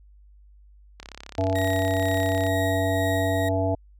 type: click train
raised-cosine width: 0.2 ms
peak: -21 dBFS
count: 51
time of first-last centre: 1-2.466 s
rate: 34.1 Hz
type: harmonic tone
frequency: 95 Hz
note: F#2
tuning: 46 cents sharp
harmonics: 1 / 3 / 5 / 7 / 9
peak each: -25 / -28 / -31 / -25 / -34 dBFS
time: 1.38-3.75 s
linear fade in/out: 5 ms
type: tone with tremolo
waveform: 35% pulse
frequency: 1891 Hz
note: A#6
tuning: 24 cents sharp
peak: -28 dBFS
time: 1.55-3.49 s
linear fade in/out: 5 ms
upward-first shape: sine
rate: 2.1 Hz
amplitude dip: 30%
effects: added 50 Hz sine -49 dBFS peak until 3.99 s